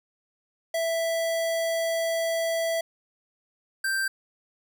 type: tone pair in turn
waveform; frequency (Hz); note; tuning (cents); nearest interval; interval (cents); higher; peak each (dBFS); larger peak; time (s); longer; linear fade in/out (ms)
square; 660 / 1569.8; E5 / G6; +2 / +2; octave + minor third; 1500; second; -25; neither; 0.74-2.81 / 3.84-4.08; first; 5
effects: none